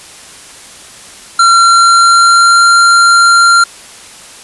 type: tone with pitch glide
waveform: square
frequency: 1368 to 1383.1 Hz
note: F6 to F6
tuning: -36 to -17 cents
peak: -4 dBFS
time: 1.39-3.64 s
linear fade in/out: 5 ms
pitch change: +19 cents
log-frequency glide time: 1.62-2.69 s
effects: white hiss -33 dBFS RMS until 4.43 s + resampled to 24000 Hz